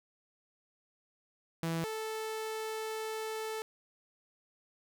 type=tone pair in turn; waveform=sawtooth; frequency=164.81 / 438.8 Hz; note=E3 / A4; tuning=0 / -5 cents; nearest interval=octave + perfect fourth; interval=1695 cents; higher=second; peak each=-28 / -32 dBFS; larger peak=first; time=1.63-1.84 / 1.84-3.62 s; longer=second; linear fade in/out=0 ms; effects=none